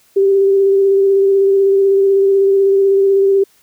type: tone with vibrato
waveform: sine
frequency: 392 Hz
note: G4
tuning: in tune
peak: -8 dBFS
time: 0.16-3.44 s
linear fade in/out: 10 ms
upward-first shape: square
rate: 16 Hz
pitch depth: 14 cents each way
effects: white hiss -53 dBFS RMS until 3.62 s